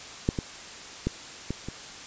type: clicks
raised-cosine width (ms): 3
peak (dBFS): -9 / -15 / -12 / -16 / -21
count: 5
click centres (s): 0.289 / 0.388 / 1.07 / 1.506 / 1.686
effects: white hiss -42 dBFS RMS until 2.06 s + resampled to 16000 Hz